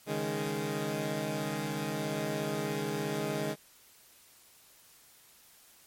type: chord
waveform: 15% pulse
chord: C# suspended second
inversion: none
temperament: equal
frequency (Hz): 138.59 / 155.56 / 207.7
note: C#3 / D#3 / G#3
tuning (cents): 0 / 0 / 0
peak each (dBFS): -32 / -29 / -29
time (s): 0.06-3.56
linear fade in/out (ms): 50
effects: white hiss -59 dBFS RMS until 5.86 s + MP3 64 kbps